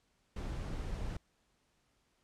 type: noise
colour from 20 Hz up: brown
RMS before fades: -39 dBFS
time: 0.36-1.17 s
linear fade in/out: 5 ms
effects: pink hiss -75 dBFS RMS until 2.23 s + low-pass 9000 Hz 12 dB/octave